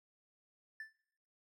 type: tone with exponential decay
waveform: triangle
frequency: 1760 Hz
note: A6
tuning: in tune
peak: -38 dBFS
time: 0.8-0.97 s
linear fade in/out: 2 ms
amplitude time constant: 36 ms
effects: noise-tail reverb RT60 0.7 s tail -21 dB re dry + tanh soft clip ceiling -36 dBFS